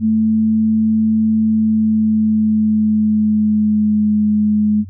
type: tone with pitch glide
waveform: sine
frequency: 219.2 to 211.2 Hz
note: A3 to G#3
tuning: -6 to +29 cents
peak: -11 dBFS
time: 0-4.85 s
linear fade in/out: 50 ms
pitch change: -65 cents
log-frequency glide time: 1.41-4.15 s
effects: added 94 Hz sine -30 dBFS peak until 4.89 s